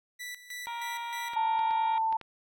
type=tone with tremolo; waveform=sawtooth; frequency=1971 Hz; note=B6; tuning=4 cents flat; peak=-34 dBFS; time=0.19-1.36 s; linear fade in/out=20 ms; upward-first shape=square; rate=3.2 Hz; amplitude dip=75%
type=harmonic tone; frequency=469.8 Hz; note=A#4; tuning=13 cents sharp; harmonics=2 / 3 / 4 / 5 / 6 / 7 / 8; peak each=-35 / -47 / -49 / -44 / -57 / -49 / -50 dBFS; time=0.67-1.98 s; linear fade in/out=0 ms
type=clicks; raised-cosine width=0.3 ms; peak=-28 dBFS; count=5; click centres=1.335 / 1.592 / 1.709 / 2.126 / 2.213 s
type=tone; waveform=sine; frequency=890 Hz; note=A5; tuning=20 cents sharp; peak=-25 dBFS; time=1.36-2.17 s; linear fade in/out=5 ms
effects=none